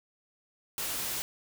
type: noise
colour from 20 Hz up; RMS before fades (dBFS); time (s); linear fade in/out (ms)
white; -34; 0.78-1.22; 0
effects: none